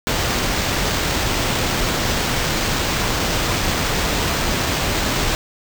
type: noise with sample-and-hold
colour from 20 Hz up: pink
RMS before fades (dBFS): -20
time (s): 0.07-5.35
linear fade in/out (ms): 0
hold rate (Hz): 11025
effects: none